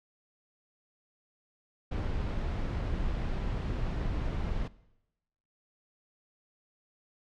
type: noise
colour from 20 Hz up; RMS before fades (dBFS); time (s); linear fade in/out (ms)
brown; -32; 1.91-4.68; 10
effects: noise-tail reverb RT60 0.9 s tail -20 dB re dry + low-pass 4000 Hz 12 dB/octave